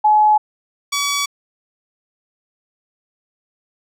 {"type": "tone pair in turn", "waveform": ["sine", "10% pulse"], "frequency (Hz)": [850, 1137.6], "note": ["G#5", "C#6"], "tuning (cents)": [40, 45], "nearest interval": "perfect fourth", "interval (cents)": 505, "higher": "second", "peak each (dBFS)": -9, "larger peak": "neither", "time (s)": [[0.04, 0.38], [0.92, 1.26]], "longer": "neither", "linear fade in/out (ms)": 10, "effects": ["resampled to 32000 Hz"]}